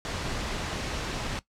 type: noise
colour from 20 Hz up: pink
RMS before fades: -32 dBFS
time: 0.05-1.39 s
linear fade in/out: 0 ms
effects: noise-tail reverb RT60 0.1 s tail -17 dB re dry + low-pass 6000 Hz 12 dB/octave